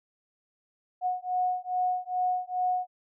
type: beating tone pair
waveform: sine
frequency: 729 / 731.4 Hz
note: F#5 / F#5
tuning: -26 / -20 cents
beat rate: 2.4 Hz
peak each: -29 dBFS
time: 1.01-2.87 s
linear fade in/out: 50 ms
effects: none